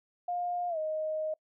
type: tone with pitch glide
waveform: sine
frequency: 708 to 623.5 Hz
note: F5 to D#5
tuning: +23 to +3 cents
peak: -30 dBFS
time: 0.28-1.34 s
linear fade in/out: 5 ms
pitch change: -220 cents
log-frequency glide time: 0.69-0.78 s
effects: noise-tail reverb RT60 0.1 s tail -25 dB re dry